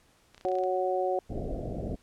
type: clicks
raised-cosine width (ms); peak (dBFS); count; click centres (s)
0.2; -33; 9; 0.346 / 0.379 / 0.411 / 0.453 / 0.486 / 0.517 / 0.554 / 0.586 / 0.637
type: harmonic tone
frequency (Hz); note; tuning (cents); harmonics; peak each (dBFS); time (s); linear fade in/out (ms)
184.7; F#3; -3; 2 / 3 / 4; -30 / -30 / -30; 0.45-1.19; 0
type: low-pass noise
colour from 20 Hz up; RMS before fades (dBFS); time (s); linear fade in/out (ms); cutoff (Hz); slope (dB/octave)
pink; -34; 1.29-1.96; 20; 720; 96
effects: pink hiss -64 dBFS RMS until 2.02 s + low-pass 11000 Hz 12 dB/octave